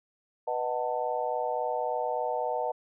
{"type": "chord", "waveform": "sine", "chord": "B dominant seventh", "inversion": "none", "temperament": "just", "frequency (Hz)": [493.9, 617.4, 740.8, 889], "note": ["B4", "D#5", "F#5", "A5"], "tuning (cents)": [0, -14, 2, 18], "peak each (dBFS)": -33, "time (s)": [0.47, 2.72], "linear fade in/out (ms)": 10, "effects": []}